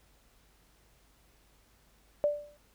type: tone with exponential decay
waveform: sine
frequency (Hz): 587.3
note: D5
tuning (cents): 0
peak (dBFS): -21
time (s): 2.24-2.57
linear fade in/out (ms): 0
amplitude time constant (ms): 71
effects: added 50 Hz sine -66 dBFS peak until 2.74 s + pink hiss -66 dBFS RMS until 2.74 s